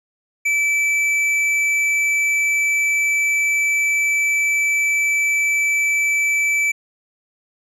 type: tone with hard clipping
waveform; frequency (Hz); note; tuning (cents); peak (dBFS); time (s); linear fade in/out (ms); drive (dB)
sine; 2314; D7; -26; -17; 0.45-6.72; 10; 7
effects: none